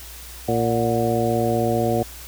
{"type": "harmonic tone with a mistuned harmonic", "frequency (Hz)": 115.6, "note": "A#2", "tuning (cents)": -14, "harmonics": [1, 2, 3, 4, 5, 6], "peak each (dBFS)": [-25, -25, -25, -25, -25, -25], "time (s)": [0.48, 2.03], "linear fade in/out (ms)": 5, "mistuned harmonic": 6, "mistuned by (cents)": 87, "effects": ["added 60 Hz sine -40 dBFS peak until 2.27 s", "white hiss -40 dBFS RMS until 2.27 s"]}